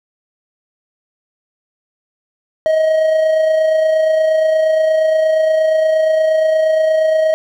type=tone with amplitude modulation; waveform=triangle; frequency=632 Hz; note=D#5; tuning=27 cents sharp; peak=-7 dBFS; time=2.66-7.34 s; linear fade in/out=0 ms; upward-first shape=sine; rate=28.5 Hz; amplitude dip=35%; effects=none